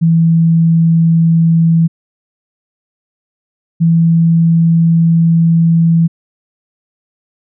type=tone pair in turn; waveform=sine; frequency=164.9 / 165.85 Hz; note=E3 / E3; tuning=+1 / +11 cents; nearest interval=unison; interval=10 cents; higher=second; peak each=-6 dBFS; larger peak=neither; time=0.01-1.88 / 3.8-6.08 s; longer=second; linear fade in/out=20 ms; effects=none